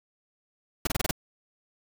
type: noise bursts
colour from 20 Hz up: pink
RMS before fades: -26 dBFS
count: 6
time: 0.85-1.111 s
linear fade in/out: 5 ms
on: 21 ms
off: 27 ms
effects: none